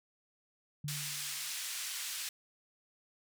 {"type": "tone with exponential decay", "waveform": "sine", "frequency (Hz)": 146.83, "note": "D3", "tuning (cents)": 0, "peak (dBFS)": -35, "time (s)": [0.84, 1.53], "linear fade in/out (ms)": 5, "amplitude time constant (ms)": 150}
{"type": "band-pass noise", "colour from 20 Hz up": "white", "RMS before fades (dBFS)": -40, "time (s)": [0.88, 2.29], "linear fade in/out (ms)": 2, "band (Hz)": [1800, 9500], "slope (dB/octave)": 12}
{"effects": []}